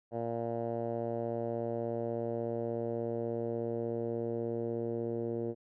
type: tone with low-pass filter sweep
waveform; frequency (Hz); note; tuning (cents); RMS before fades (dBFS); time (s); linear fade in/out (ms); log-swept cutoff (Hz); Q
10% pulse; 116.54; A#2; 0; -35; 0.11-5.55; 50; 660 to 430; 2.5
effects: none